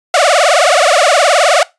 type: tone with vibrato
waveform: sawtooth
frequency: 646 Hz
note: E5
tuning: 35 cents flat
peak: -3 dBFS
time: 0.14-1.63 s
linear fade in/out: 2 ms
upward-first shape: triangle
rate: 19 Hz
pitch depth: 290 cents each way
effects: noise-tail reverb RT60 0.2 s tail -20 dB re dry + resampled to 22050 Hz